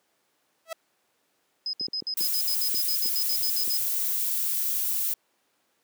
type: tone with exponential growth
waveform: sawtooth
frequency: 654 Hz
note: E5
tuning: 14 cents flat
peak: -25 dBFS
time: 0.65-0.73 s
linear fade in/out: 5 ms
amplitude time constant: 16 ms
type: tone bursts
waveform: sine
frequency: 5060 Hz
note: D#8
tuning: 28 cents sharp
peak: -27 dBFS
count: 16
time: 1.66-3.772 s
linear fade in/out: 2 ms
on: 72 ms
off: 64 ms
type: clicks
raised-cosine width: 3 ms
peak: -23 dBFS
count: 7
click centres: 1.811 / 1.884 / 2.023 / 2.211 / 2.744 / 3.059 / 3.677 s
type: noise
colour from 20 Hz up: violet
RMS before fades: -27 dBFS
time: 2.17-5.14 s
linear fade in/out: 5 ms
effects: pink hiss -70 dBFS RMS until 5.83 s + high-pass 300 Hz 12 dB/octave